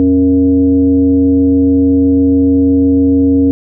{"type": "tone with frequency modulation", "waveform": "sine", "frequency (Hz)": 274.9, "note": "C#4", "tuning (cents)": -14, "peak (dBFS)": -6, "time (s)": [0, 3.51], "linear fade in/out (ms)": 0, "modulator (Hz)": 192, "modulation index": 0.58, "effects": []}